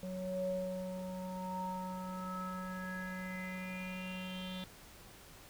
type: tone with low-pass filter sweep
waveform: square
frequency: 185 Hz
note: F#3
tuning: in tune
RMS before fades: -41 dBFS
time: 0.03-4.64 s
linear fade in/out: 0 ms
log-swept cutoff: 460 to 3500 Hz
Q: 7.9
effects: pink hiss -56 dBFS RMS until 5.49 s